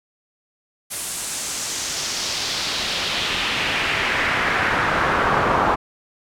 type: noise with band-pass filter sweep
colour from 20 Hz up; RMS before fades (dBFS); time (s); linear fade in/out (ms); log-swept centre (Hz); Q
brown; -22; 0.9-5.76; 20; 10000 to 1000; 1.8
effects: none